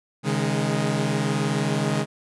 sawtooth chord, C# suspended second, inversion none, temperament equal with one note detuned, 136.13 / 155.56 / 207.7 Hz, C#3 / D#3 / G#3, -31 / 0 / 0 cents, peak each -22 dBFS, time 0.23-2.06 s, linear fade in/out 50 ms, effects resampled to 24000 Hz

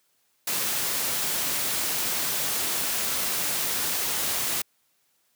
white noise, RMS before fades -27 dBFS, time 0.47-4.62 s, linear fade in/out 5 ms, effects white hiss -69 dBFS RMS until 5.35 s + high-pass 100 Hz 12 dB/octave

